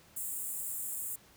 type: high-pass noise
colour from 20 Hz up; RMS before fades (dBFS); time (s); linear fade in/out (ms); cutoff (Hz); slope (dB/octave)
pink; -38; 0.16-1.16; 10; 7300; 96
effects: pink hiss -60 dBFS RMS until 1.36 s + high-pass 60 Hz 12 dB/octave